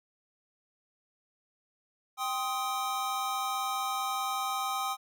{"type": "chord", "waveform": "square", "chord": "C minor", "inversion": "second", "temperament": "just", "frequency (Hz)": [784.9, 1046.5, 1255.8], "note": ["G5", "C6", "Eb6"], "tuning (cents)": [2, 0, 16], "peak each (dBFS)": [-35, -39, -34], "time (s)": [2.17, 4.97], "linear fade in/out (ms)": 50, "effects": []}